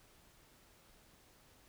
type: silence
effects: pink hiss -65 dBFS RMS until 1.68 s